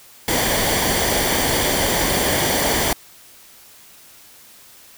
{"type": "noise with comb filter", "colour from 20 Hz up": "pink", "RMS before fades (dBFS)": -19, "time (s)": [0.28, 2.93], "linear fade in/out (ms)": 2, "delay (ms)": 0.76, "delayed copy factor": -0.55, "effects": ["white hiss -46 dBFS RMS until 4.97 s"]}